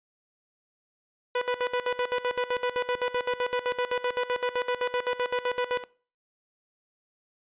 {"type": "tone with tremolo", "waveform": "sawtooth", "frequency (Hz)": 493.9, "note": "B4", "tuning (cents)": 0, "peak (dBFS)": -20, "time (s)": [1.35, 5.84], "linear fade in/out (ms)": 5, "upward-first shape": "square", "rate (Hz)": 7.8, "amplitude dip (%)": 80, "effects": ["noise-tail reverb RT60 0.4 s tail -21 dB re dry", "resampled to 8000 Hz"]}